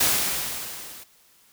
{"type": "noise with level ramp", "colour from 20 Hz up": "white", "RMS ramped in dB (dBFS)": [-19, -43], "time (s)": [0, 1.04], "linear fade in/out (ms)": 10, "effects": ["white hiss -58 dBFS RMS until 1.52 s"]}